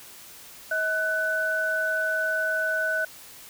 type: tone pair together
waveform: sine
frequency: 637 / 1495.1 Hz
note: D#5 / F#6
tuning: +41 / +18 cents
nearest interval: octave + minor third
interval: 1477 cents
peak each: -29 / -24 dBFS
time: 0.71-3.05 s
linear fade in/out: 5 ms
effects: white hiss -46 dBFS RMS until 3.49 s